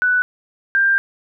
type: tone pair in turn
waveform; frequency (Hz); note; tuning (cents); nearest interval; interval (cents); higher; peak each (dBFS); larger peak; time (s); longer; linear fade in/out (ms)
sine; 1487 / 1588.6; F#6 / G6; +8 / +23; minor second; 115; second; -13 / -12; second; 0.02-0.22 / 0.75-0.98; second; 0
effects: none